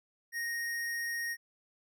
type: tone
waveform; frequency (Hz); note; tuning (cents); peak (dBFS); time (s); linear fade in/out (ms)
square; 1865; A#6; 0; -34; 0.32-1.37; 50
effects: none